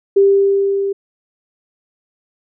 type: tone with level ramp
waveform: sine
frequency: 395.4 Hz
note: G4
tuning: 15 cents sharp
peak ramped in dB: -6 to -16 dBFS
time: 0.16-0.93 s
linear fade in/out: 10 ms
effects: none